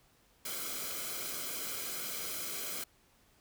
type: noise with comb filter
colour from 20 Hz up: white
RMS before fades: -39 dBFS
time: 0.45-2.84 s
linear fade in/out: 5 ms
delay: 1.1 ms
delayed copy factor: -0.65
effects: pink hiss -67 dBFS RMS until 3.4 s